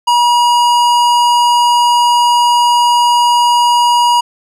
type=tone with hard clipping; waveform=sine; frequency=960 Hz; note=B5; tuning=49 cents flat; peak=-9 dBFS; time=0.07-4.21 s; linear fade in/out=10 ms; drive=15 dB; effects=none